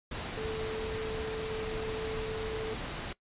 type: tone in noise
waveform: sine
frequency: 439.4 Hz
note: A4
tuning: 2 cents flat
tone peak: -34 dBFS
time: 0.37-2.74 s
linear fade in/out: 5 ms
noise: pink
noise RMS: -38 dBFS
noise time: 0.11-3.13 s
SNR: +1 dB
effects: noise-tail reverb RT60 0.1 s tail -20 dB re dry + resampled to 8000 Hz